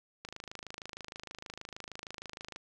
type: click train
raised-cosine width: 0.2 ms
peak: -25 dBFS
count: 62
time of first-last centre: 0.25-2.561 s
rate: 26.4 Hz
effects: none